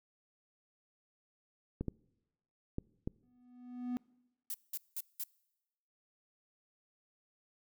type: clicks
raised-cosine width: 3 ms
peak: -23 dBFS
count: 4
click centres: 1.81 / 1.883 / 2.784 / 3.075 s
type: tone with exponential growth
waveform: triangle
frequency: 246.9 Hz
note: B3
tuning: in tune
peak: -30 dBFS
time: 3.23-3.97 s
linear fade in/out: 0 ms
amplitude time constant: 160 ms
type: noise bursts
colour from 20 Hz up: violet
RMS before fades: -39 dBFS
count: 4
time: 4.5-5.238 s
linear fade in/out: 2 ms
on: 42 ms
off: 190 ms
effects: noise-tail reverb RT60 1.0 s tail -25 dB re dry